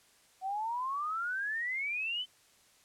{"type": "exponential sweep", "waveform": "sine", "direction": "up", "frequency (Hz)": [740, 3094], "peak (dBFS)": -32, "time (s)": [0.41, 2.26], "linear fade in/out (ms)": 50, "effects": ["white hiss -64 dBFS RMS until 2.84 s", "low-pass 10000 Hz 12 dB/octave"]}